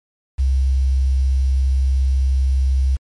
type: tone with quantisation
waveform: sine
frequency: 66.1 Hz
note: C2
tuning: 18 cents sharp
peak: -13 dBFS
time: 0.38-2.97 s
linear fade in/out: 20 ms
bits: 7
effects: MP3 48 kbps